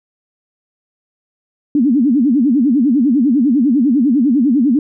sine tone with vibrato, 261.6 Hz, C4, in tune, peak -9 dBFS, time 1.75-4.79 s, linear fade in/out 2 ms, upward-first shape sine, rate 10 Hz, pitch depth 260 cents each way, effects none

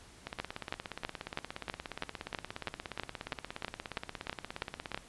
two click trains, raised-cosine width 0.3 ms, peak -17 / -22 dBFS, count 15 / 81, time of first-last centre 0.4-4.945 / 0.27-4.976 s, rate 3.08 / 17 Hz, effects pink hiss -56 dBFS RMS until 5.08 s + resampled to 24000 Hz

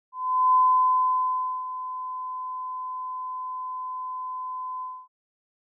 sine tone with ADSR envelope, 1018 Hz, C6, 48 cents flat, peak -15 dBFS, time 0.12-5.08 s, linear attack 420 ms, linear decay 1100 ms, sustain -15 dB, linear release 260 ms, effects none

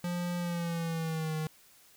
square tone with pitch glide, 175.5 to 156.35 Hz, F3 to D#3, +9 to +9 cents, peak -32 dBFS, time 0.04-1.47 s, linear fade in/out 2 ms, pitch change -200 cents, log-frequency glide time 0.38-1.36 s, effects white hiss -60 dBFS RMS until 1.96 s

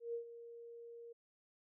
sine tone with ADSR envelope, 468 Hz, A#4, 7 cents sharp, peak -37 dBFS, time 0-1.13 s, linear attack 140 ms, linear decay 100 ms, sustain -13 dB, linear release 11 ms, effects none

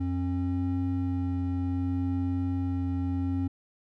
triangle tone pair together, 90.1 / 269.6 Hz, F#2 / C#4, -45 / -48 cents, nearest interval octave + perfect fifth, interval 1897 cents, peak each -27 dBFS, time 0-3.48 s, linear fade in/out 10 ms, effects none

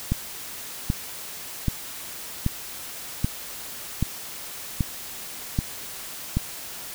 click train, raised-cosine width 5 ms, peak -9 dBFS, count 9, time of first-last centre 0.12-6.37 s, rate 1.28 Hz, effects white hiss -37 dBFS RMS until 6.94 s

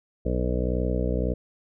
harmonic tone, 61.74 Hz, B1, in tune, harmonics 1 / 2 / 3 / 4 / 5 / 7 / 8 / 9 / 10, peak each -26 / -32 / -31 / -34 / -34 / -33 / -32 / -36 / -38 dBFS, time 0.25-1.34 s, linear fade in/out 10 ms, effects none

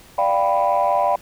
sine chord, G dominant seventh, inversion second, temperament equal, 587.3 / 698.5 / 784 / 987.8 Hz, D5 / F5 / G5 / B5, 0 / 0 / 0 / 0 cents, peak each -20 dBFS, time 0.18-1.16 s, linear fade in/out 5 ms, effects tanh soft clip ceiling -9 dBFS + pink hiss -47 dBFS RMS until 1.21 s

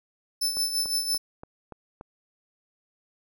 sawtooth tone with tremolo, 5274 Hz, E8, in tune, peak -20 dBFS, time 0.41-1.18 s, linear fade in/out 10 ms, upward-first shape sine, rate 5.9 Hz, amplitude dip 60%
click train, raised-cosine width 1 ms, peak -26 dBFS, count 6, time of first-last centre 0.57-2.011 s, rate 3.47 Hz
effects none

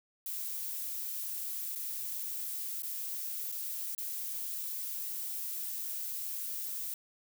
violet noise with dropouts, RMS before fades -38 dBFS, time 0.26-6.94 s, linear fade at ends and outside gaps 2 ms, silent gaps 1.752-1.757 / 2.822-2.832 / 3.518-3.522 / 3.949-3.979 s, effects none

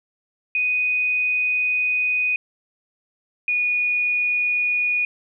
sine tone pair in turn, 2489 / 2458 Hz, D#7 / D#7, 0 / -22 cents, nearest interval unison, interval 22 cents, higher first, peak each -18 dBFS, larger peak neither, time 0.55-2.36 / 3.48-5.05 s, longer first, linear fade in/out 2 ms, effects none

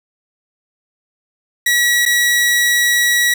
sawtooth tone with dropouts, 1927 Hz, B6, 43 cents flat, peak -8 dBFS, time 1.66-3.34 s, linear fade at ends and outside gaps 5 ms, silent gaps 2.054-2.06 s, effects none

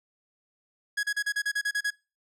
45% pulse tone bursts, 1666 Hz, G#6, 5 cents sharp, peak -25 dBFS, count 10, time 0.97-1.906 s, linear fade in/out 10 ms, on 63 ms, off 34 ms, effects noise-tail reverb RT60 0.3 s tail -24 dB re dry + low-pass 10000 Hz 12 dB/octave

